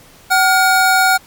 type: tone pair together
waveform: square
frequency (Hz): 756.5 / 1428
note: F#5 / F6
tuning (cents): +38 / +38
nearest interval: major seventh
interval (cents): 1100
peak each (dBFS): -13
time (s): 0.3-1.18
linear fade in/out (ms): 20
effects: pink hiss -44 dBFS RMS until 1.26 s + MP3 96 kbps